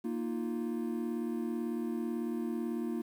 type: chord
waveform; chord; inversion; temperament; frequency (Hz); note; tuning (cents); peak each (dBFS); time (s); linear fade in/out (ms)
triangle; Bb suspended fourth; none; equal; 233.1 / 311.1 / 349.2; Bb3 / Eb4 / F4; 0 / 0 / 0; -33 / -37 / -36; 0.04-3.02; 10
effects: 10-bit